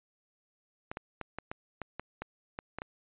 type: clicks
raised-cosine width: 0.5 ms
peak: -22 dBFS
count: 11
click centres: 0.915 / 0.971 / 1.213 / 1.386 / 1.515 / 1.817 / 1.996 / 2.22 / 2.589 / 2.786 / 2.819 s
effects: resampled to 8000 Hz